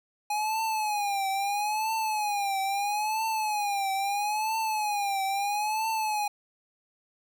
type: tone with vibrato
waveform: square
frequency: 830.6 Hz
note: G#5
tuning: in tune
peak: -27 dBFS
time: 0.3-6.28 s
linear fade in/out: 5 ms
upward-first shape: triangle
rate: 0.76 Hz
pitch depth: 130 cents each way
effects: none